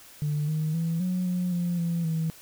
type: tone with pitch steps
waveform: sine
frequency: 148.5 / 155.6 / 165.4 / 182.5 / 179.8 / 174.5 / 169.3 / 161.5 Hz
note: D3 / D#3 / E3 / F#3 / F#3 / F3 / E3 / E3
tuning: +20 / 0 / +6 / -24 / -49 / -1 / +46 / -35 cents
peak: -23 dBFS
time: 0.22-2.3 s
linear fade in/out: 0 ms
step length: 260 ms
effects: tanh soft clip ceiling -21 dBFS + white hiss -50 dBFS RMS until 2.41 s